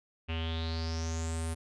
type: tone with low-pass filter sweep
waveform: square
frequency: 81.5 Hz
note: E2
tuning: 19 cents flat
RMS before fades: -34 dBFS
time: 0.28-1.55 s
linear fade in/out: 20 ms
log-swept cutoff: 2700 to 10000 Hz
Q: 7.2
effects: none